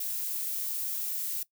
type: noise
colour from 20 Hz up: violet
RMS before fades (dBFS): -33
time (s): 0-1.43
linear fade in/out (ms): 5
effects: noise-tail reverb RT60 0.1 s tail -19 dB re dry